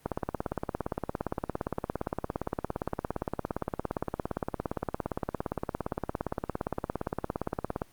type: click train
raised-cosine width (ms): 1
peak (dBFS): -15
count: 136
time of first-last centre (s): 0.06-7.819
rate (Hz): 17.4
effects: pink hiss -60 dBFS RMS until 7.92 s + Opus 24 kbps